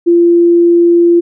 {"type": "tone", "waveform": "sine", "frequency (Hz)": 343.4, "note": "F4", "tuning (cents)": -29, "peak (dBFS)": -4, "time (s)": [0.06, 1.21], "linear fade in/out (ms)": 20, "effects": []}